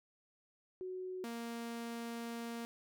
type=tone pair in turn; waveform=sine / sawtooth; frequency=370 / 233.1 Hz; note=F#4 / A#3; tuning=0 / 0 cents; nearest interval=minor sixth; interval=800 cents; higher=first; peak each=-40 / -37 dBFS; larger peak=second; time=0.81-1.24 / 1.24-2.65 s; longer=second; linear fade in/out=0 ms; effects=none